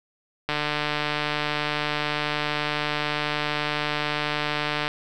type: click train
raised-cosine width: 0.3 ms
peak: -9 dBFS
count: 655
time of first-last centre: 0.49-4.879 s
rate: 149 Hz
effects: none